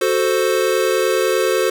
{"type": "chord", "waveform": "square", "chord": "F# diminished", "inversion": "none", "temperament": "equal", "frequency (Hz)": [370, 440, 523.3], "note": ["F#4", "A4", "C5"], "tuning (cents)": [0, 0, 0], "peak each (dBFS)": -20, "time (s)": [0.01, 1.7], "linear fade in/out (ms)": 5, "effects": []}